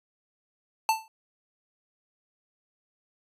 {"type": "tone with exponential decay", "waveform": "square", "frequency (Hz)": 885, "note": "A5", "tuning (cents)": 10, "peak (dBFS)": -18, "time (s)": [0.89, 1.08], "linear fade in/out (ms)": 1, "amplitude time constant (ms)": 40, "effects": ["resampled to 32000 Hz"]}